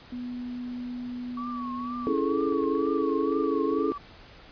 sine tone, 246.4 Hz, B3, 4 cents flat, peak -32 dBFS, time 0.12-2.13 s, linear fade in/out 5 ms
sine tone with vibrato, 1131 Hz, C#6, 34 cents sharp, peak -34 dBFS, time 1.37-3.98 s, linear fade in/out 5 ms, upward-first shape triangle, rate 2.1 Hz, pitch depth 100 cents each way
sine chord, A major seventh, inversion first, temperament equal, 277.2 / 329.6 / 415.3 / 440 Hz, C#4 / E4 / G#4 / A4, 0 / 0 / 0 / 0 cents, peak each -29 dBFS, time 2.07-3.92 s, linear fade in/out 0 ms
click train, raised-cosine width 0.5 ms, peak -35 dBFS, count 12, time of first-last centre 2.18-3.439 s, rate 8.74 Hz
effects pink hiss -50 dBFS RMS until 4.51 s + resampled to 11025 Hz

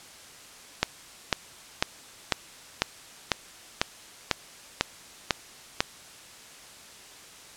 click train, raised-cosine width 0.2 ms, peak -3 dBFS, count 11, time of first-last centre 0.83-5.805 s, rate 2.01 Hz, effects white hiss -48 dBFS RMS until 7.56 s + low-pass 9000 Hz 12 dB/octave

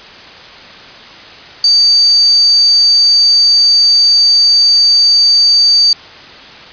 sine tone, 4629 Hz, D8, 26 cents flat, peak -4 dBFS, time 1.64-5.93 s, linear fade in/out 2 ms, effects white hiss -33 dBFS RMS until 6.72 s + resampled to 11025 Hz

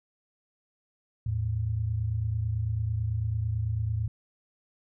sine tone pair together, 80.96 / 110 Hz, E2 / A2, -31 / 0 cents, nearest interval perfect fourth, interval 531 cents, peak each -32 / -27 dBFS, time 1.26-4.08 s, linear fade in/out 5 ms, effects none

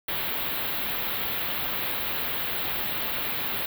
white band-stop noise, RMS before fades -29 dBFS, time 0.08-3.66 s, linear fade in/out 5 ms, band 4000 to 13000 Hz, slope 48 dB/octave, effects none

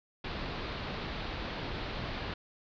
pink low-pass noise, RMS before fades -38 dBFS, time 0.24-2.34 s, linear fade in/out 5 ms, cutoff 4500 Hz, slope 48 dB/octave, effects none

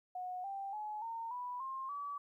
sine tone with pitch steps, 730 / 786.9 / 848.3 / 914.4 / 985.8 / 1062.6 / 1145.5 Hz, F#5 / G5 / G#5 / A#5 / B5 / C6 / D6, -24 / +6 / +36 / -34 / -3 / +26 / -44 cents, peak -39 dBFS, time 0.15-2.18 s, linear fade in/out 5 ms, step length 290 ms, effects 13-bit

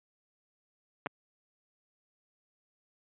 clicks, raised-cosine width 0.5 ms, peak -19 / -18 dBFS, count 2, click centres 1.061 / 1.068 s, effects high-pass 150 Hz 12 dB/octave + resampled to 8000 Hz

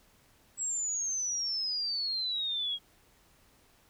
sine exponential sweep, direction down, 7790 to 3263 Hz, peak -30 dBFS, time 0.57-2.79 s, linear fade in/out 50 ms, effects pink hiss -64 dBFS RMS until 3.89 s

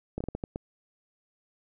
slowing click train, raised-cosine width 2 ms, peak -19 dBFS, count 7, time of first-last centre 0.18-0.559 s, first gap 25 ms, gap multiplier 1.37, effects none

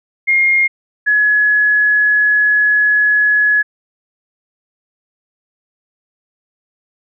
sine tone pair in turn, 2132 / 1692.2 Hz, C7 / G#6, +32 / +32 cents, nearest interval major third, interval 400 cents, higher first, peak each -9 dBFS, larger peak neither, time 0.27-0.68 / 1.06-3.63 s, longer second, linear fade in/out 20 ms, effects none

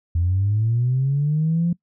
sine linear sweep, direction up, 82.41 to 174.61 Hz, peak -16 dBFS, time 0.15-1.73 s, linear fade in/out 5 ms, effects noise-tail reverb RT60 0.1 s tail -23 dB re dry + tanh soft clip ceiling -12 dBFS

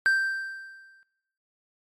triangle tone with exponential decay, 1568 Hz, G6, in tune, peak -15 dBFS, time 0.06-1.03 s, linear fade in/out 0 ms, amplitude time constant 210 ms, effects noise-tail reverb RT60 0.9 s tail -18 dB re dry + MP3 64 kbps

